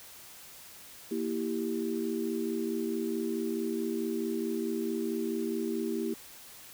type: chord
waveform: sine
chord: E diminished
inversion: second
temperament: equal with one note detuned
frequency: 233.1 / 327.4 / 392 Hz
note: Bb3 / E4 / G4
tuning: 0 / -12 / 0 cents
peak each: -34 dBFS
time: 1.11-6.14 s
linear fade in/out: 5 ms
effects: white hiss -50 dBFS RMS until 6.73 s